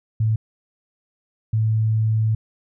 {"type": "tone bursts at uneven times", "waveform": "sine", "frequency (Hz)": 110, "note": "A2", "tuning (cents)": 0, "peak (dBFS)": -16, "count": 2, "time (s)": [[0.2, 0.36], [1.53, 2.35]], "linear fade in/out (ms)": 5, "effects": []}